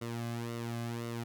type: tone with flanger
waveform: sawtooth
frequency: 117.3 Hz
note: A#2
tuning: 11 cents sharp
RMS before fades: -38 dBFS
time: 0.01-1.24 s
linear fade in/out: 10 ms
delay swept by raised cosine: 1.2 to 2.2 ms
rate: 1.9 Hz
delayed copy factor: -0.65
effects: none